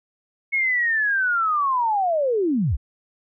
sine linear sweep, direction down, 2196 to 46.28 Hz, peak -18 dBFS, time 0.52-2.77 s, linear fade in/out 20 ms, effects none

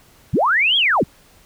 sine linear two-way sweep, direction up then down, 65.41 to 3383 to 65.41 Hz, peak -13 dBFS, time 0.33-1.04 s, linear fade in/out 10 ms, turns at 0.77 s, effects pink hiss -51 dBFS RMS until 1.45 s

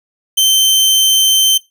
sawtooth tone, 3103 Hz, G7, 18 cents flat, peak -5 dBFS, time 0.37-1.58 s, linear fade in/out 10 ms, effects noise-tail reverb RT60 0.2 s tail -19 dB re dry

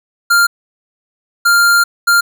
square tone bursts at uneven times, 1396.9 Hz, F6, in tune, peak -8 dBFS, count 3, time 0.3-0.47 / 1.45-1.84 / 2.07-2.21 s, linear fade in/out 10 ms, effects none

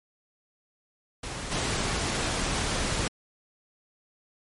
pink noise with level steps, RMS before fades -35 / -28 dBFS, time 1.23-3.08 s, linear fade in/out 5 ms, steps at 1.51 s, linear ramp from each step 10 ms, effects low-pass 10000 Hz 12 dB/octave + MP3 48 kbps

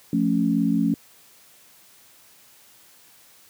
sine chord, F augmented, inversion none, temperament equal, 174.61 / 220 / 277.2 Hz, F3 / A3 / C#4, 0 / 0 / 0 cents, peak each -24 / -22 / -22 dBFS, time 0.13-0.94 s, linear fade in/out 2 ms, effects white hiss -53 dBFS RMS until 3.49 s + high-pass 80 Hz 12 dB/octave

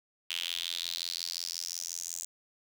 sawtooth tone with high-pass filter sweep, 85.6 Hz, F2, 34 cents flat, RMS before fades -37 dBFS, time 0.3-2.25 s, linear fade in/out 0 ms, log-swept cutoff 3000 to 7000 Hz, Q 4.7, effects none

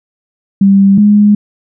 sine tone pair in turn, 196.6 / 207.2 Hz, G3 / G#3, +5 / -4 cents, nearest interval minor second, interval 91 cents, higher second, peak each -3 dBFS, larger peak neither, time 0.61-0.98 / 0.98-1.35 s, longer neither, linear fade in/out 5 ms, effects none

